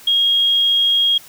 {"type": "tone", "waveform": "sine", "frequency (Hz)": 3269, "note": "G#7", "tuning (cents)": -28, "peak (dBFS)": -12, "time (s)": [0.07, 1.18], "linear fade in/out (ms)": 5, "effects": ["white hiss -42 dBFS RMS until 1.28 s"]}